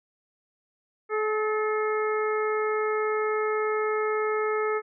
harmonic tone with a mistuned harmonic, 429.1 Hz, A4, 43 cents flat, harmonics 1 / 2 / 3 / 4 / 5, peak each -25 / -36 / -30 / -37 / -36 dBFS, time 1.09-4.82 s, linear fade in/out 50 ms, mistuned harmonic 4, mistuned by +32 cents, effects none

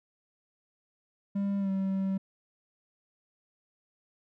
triangle tone with pitch glide, 199.1 to 192.54 Hz, G3 to G3, +27 to -31 cents, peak -25 dBFS, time 1.35-2.18 s, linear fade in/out 10 ms, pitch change -58 cents, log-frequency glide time 1.59-1.7 s, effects none

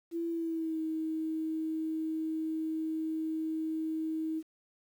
sine tone with pitch glide, 335.5 to 317.6 Hz, E4 to D#4, +31 to +36 cents, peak -31 dBFS, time 0.11-4.43 s, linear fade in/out 50 ms, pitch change -95 cents, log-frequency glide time 0.28-0.8 s, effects 10-bit

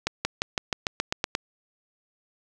accelerating click train, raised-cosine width 0.2 ms, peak -7 dBFS, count 10, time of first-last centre 0.07-1.351 s, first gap 180 ms, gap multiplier 0.94, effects none

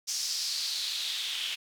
white noise with band-pass filter sweep, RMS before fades -33 dBFS, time 0.07-1.56 s, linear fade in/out 20 ms, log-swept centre 5600 to 3000 Hz, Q 3.8, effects none

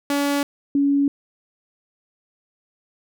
sawtooth / sine tone pair in turn, 284.4 / 281.6 Hz, C#4 / C#4, +45 / +27 cents, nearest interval unison, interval 18 cents, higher first, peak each -15 dBFS, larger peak neither, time 0.1-0.43 / 0.75-1.08 s, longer neither, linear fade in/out 2 ms, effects none

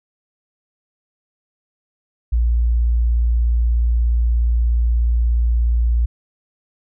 sine tone, 58.4 Hz, A#1, 4 cents sharp, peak -13 dBFS, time 2.32-6.06 s, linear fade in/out 10 ms, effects none

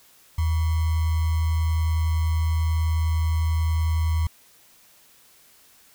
sine tone with sample-and-hold, 80.5 Hz, E2, 41 cents flat, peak -19 dBFS, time 0.38-4.27 s, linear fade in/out 5 ms, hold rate 1050 Hz, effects white hiss -55 dBFS RMS until 5.94 s

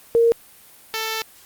sine / 5% pulse tone pair in turn, 464 / 442.8 Hz, A#4 / A4, -8 / +11 cents, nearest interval minor second, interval 81 cents, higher first, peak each -12 dBFS, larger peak neither, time 0.15-0.32 / 0.94-1.22 s, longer second, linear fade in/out 0 ms, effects white hiss -48 dBFS RMS until 1.45 s + Opus 32 kbps

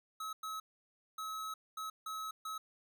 square tone bursts at uneven times, 1286 Hz, E6, 43 cents flat, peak -40 dBFS, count 6, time 0.2-0.33 / 0.43-0.6 / 1.18-1.54 / 1.77-1.9 / 2.06-2.31 / 2.45-2.58 s, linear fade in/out 5 ms, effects none

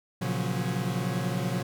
40% pulse chord, Gb major seventh, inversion first, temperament equal with one note detuned, 118.78 / 138.59 / 174.61 / 185 Hz, Bb2 / Db3 / F3 / Gb3, +33 / 0 / 0 / 0 cents, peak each -32 dBFS, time 0.21-1.63 s, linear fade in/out 10 ms, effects none

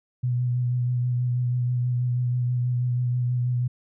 sine tone with vibrato, 123.47 Hz, B2, in tune, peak -21 dBFS, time 0.23-3.68 s, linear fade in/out 10 ms, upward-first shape sine, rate 6.2 Hz, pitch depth 21 cents each way, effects none

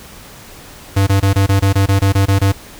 square tone bursts, 98 Hz, G2, in tune, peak -10 dBFS, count 12, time 0.96-2.522 s, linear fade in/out 10 ms, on 110 ms, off 22 ms, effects pink hiss -37 dBFS RMS until 2.79 s

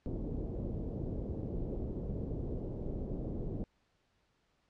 pink low-pass noise, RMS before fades -38 dBFS, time 0.06-3.64 s, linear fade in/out 0 ms, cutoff 490 Hz, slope 24 dB/octave, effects pink hiss -75 dBFS RMS until 4.69 s + low-pass 5000 Hz 12 dB/octave

